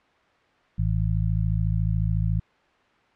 harmonic tone, 54 Hz, A1, 32 cents flat, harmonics 1 / 2 / 3, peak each -25 / -24 / -27 dBFS, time 0.78-2.4 s, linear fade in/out 10 ms, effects white hiss -60 dBFS RMS until 3.15 s + low-pass 2000 Hz 12 dB/octave

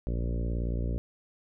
harmonic tone with a mistuned harmonic, 58.27 Hz, A#1, in tune, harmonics 1 / 2 / 3 / 4 / 5 / 6 / 7 / 8 / 9 / 10, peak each -29 / -35 / -39 / -41 / -43 / -45 / -46 / -47 / -48 / -49 dBFS, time 0.07-0.98 s, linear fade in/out 0 ms, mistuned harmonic 1, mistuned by -48 cents, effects none

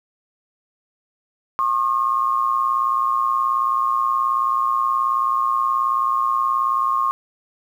sine tone pair together, 1081.3 / 1200 Hz, C#6 / D6, -43 / +37 cents, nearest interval major second, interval 180 cents, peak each -18 / -22 dBFS, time 1.59-7.11 s, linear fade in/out 0 ms, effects 8-bit

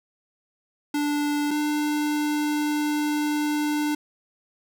square tone pair in turn, 293.1 / 298.2 Hz, D4 / D4, -3 / +27 cents, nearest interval unison, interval 30 cents, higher second, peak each -23 dBFS, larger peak neither, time 0.94-1.51 / 1.51-3.95 s, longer second, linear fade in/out 5 ms, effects none

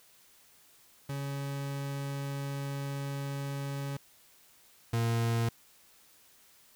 40% pulse tone pair in turn, 139.6 / 115.79 Hz, C#3 / A#2, +13 / -11 cents, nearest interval minor third, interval 324 cents, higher first, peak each -33 / -26 dBFS, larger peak second, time 1.09-3.97 / 4.93-5.49 s, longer first, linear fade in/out 5 ms, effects white hiss -61 dBFS RMS until 6.75 s

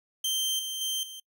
sawtooth tone with level steps, 3136 Hz, G7, in tune, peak -23 / -29 / -25 / -37 dBFS, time 0.24-1.2 s, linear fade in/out 5 ms, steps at 0.59 / 0.81 / 1.03 s, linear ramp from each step 2 ms, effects noise-tail reverb RT60 0.1 s tail -24 dB re dry

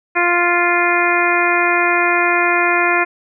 harmonic tone, 349.2 Hz, F4, in tune, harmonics 1 / 2 / 3 / 4 / 5 / 6 / 7, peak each -20 / -20 / -20 / -20 / -20 / -20 / -20 dBFS, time 0.15-3.05 s, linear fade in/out 20 ms, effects none

